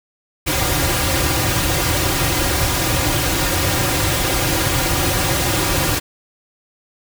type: noise with comb filter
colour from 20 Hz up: pink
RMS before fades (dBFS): -18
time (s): 0.46-6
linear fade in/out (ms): 20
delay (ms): 4.6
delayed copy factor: -0.85
effects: none